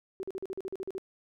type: tone bursts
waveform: sine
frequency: 381.5 Hz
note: G4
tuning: 47 cents flat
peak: -33 dBFS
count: 11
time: 0.2-0.981 s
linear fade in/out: 0 ms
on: 31 ms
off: 44 ms
effects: none